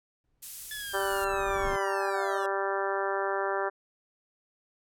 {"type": "noise with exponential growth", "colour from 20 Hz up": "brown", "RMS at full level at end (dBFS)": -34, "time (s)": [0.24, 1.76], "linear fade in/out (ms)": 1, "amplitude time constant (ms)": 330}
{"type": "noise", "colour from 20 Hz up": "violet", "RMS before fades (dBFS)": -36, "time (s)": [0.42, 1.25], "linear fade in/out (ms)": 10}
{"type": "linear sweep", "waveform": "25% pulse", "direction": "down", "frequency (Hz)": [1736, 553], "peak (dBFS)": -33, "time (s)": [0.71, 2.46], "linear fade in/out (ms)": 2}
{"type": "harmonic tone", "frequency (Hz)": 195.9, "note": "G3", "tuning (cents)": -1, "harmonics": [2, 3, 4, 5, 6, 7, 8, 9], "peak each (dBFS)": [-32, -34, -35, -36, -37, -37, -38, -39], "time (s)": [0.93, 3.7], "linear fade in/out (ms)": 20}
{"effects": ["low-pass 12000 Hz 12 dB/octave"]}